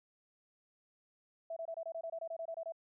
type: tone bursts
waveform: sine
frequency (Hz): 659.3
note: E5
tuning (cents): 0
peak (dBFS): -38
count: 14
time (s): 1.5-2.722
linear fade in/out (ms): 5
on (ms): 65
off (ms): 24
effects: none